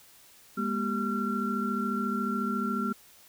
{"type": "tone cluster", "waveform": "sine", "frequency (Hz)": [204.6, 238.7, 390.1, 1367], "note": ["G#3", "A#3", "G4", "F6"], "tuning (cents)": [-26, 41, -8, -37], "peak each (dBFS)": [-31, -32, -38, -32], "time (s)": [0.57, 2.93], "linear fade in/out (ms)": 10, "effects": ["white hiss -56 dBFS RMS until 3.28 s"]}